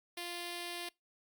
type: tone with notch filter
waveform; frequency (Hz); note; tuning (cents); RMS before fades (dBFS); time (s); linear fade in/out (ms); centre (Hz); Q
5% pulse; 348.2; F4; -5; -42; 0.17-0.89; 5; 1300; 1.5
effects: noise-tail reverb RT60 0.2 s tail -25 dB re dry + Opus 48 kbps